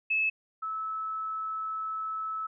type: tone pair in turn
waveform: sine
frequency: 2600 / 1302.7 Hz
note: E7 / E6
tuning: -24 / -21 cents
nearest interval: octave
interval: 1197 cents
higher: first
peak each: -24 / -31 dBFS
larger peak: first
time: 0.1-0.3 / 0.62-2.47 s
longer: second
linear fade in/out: 10 ms
effects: none